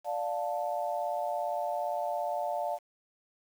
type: chord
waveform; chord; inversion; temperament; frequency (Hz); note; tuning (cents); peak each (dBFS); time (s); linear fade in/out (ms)
sine; D minor; none; just; 587.3 / 704.8 / 881; D5 / F5 / A5; 0 / +16 / +2; -34 / -33 / -36; 0.04-2.79; 50
effects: 9-bit